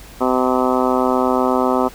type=harmonic tone; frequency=128 Hz; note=C3; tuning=38 cents flat; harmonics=2 / 3 / 4 / 5 / 6 / 7 / 8 / 9 / 10; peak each=-19 / -21 / -22 / -23 / -24 / -24 / -25 / -26 / -26 dBFS; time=0.2-1.89 s; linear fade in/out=20 ms; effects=added 50 Hz sine -41 dBFS peak until 1.94 s + pink hiss -41 dBFS RMS until 1.94 s